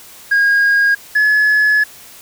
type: tone pair in turn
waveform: sine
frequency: 1631 / 1705 Hz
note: G#6 / G#6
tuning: -32 / +45 cents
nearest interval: minor second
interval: 77 cents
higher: second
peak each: -7 / -7 dBFS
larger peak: neither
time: 0.31-0.95 / 1.15-1.84 s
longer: second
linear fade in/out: 10 ms
effects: tanh soft clip ceiling -8 dBFS + white hiss -39 dBFS RMS until 2.21 s